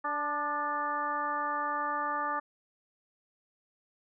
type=harmonic tone with a mistuned harmonic; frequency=292.3 Hz; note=D4; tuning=8 cents flat; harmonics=1 / 2 / 3 / 4 / 5 / 6; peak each=-44 / -41 / -35 / -32 / -42 / -39 dBFS; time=0.04-2.4 s; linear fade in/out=10 ms; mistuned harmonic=4; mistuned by=+32 cents; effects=none